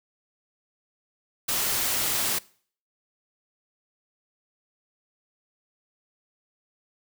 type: noise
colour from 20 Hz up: white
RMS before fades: -26 dBFS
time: 1.48-2.39 s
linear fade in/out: 10 ms
effects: noise-tail reverb RT60 0.5 s tail -22 dB re dry